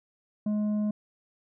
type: tone with tanh clipping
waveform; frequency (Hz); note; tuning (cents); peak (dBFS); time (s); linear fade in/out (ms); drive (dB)
sine; 210.4; G#3; +23; -26; 0.46-0.91; 5; 6
effects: none